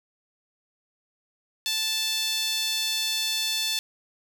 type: tone with high-pass filter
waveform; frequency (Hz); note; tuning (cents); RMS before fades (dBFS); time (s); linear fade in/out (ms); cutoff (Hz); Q
sawtooth; 880; A5; 0; -27; 1.66-3.79; 0; 3700; 2.4
effects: 9-bit